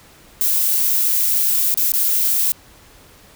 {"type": "noise with dropouts", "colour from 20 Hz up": "violet", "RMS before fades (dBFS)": -17, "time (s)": [0.41, 2.52], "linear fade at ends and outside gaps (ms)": 0, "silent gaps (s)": [[1.742, 1.774], [1.92, 1.937]], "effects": ["pink hiss -47 dBFS RMS until 3.35 s"]}